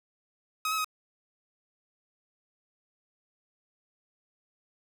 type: tone with pitch steps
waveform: sawtooth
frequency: 1266 / 1287 / 1262 Hz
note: D#6 / E6 / D#6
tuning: +30 / -42 / +24 cents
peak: -24 dBFS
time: 0.65-0.845 s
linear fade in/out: 2 ms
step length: 65 ms
effects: none